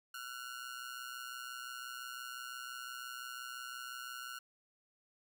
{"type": "ring-modulated tone", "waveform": "sawtooth", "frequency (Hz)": 1421, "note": "F6", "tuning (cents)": 30, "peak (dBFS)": -37, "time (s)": [0.14, 4.39], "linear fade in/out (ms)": 5, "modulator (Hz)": 62.9, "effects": []}